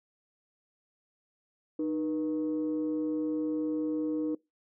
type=tone pair together; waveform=sine; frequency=307.6 / 482.6 Hz; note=D#4 / B4; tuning=-20 / -40 cents; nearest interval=minor sixth; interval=780 cents; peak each=-28 / -35 dBFS; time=1.79-4.35 s; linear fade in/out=5 ms; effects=noise-tail reverb RT60 0.2 s tail -23 dB re dry + tanh soft clip ceiling -23 dBFS